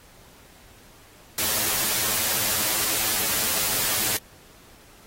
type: noise with comb filter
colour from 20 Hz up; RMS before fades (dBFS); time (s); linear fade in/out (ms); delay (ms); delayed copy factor
white; -24; 1.38-4.17; 2; 9.3; +0.6
effects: pink hiss -52 dBFS RMS until 5.06 s + AAC 48 kbps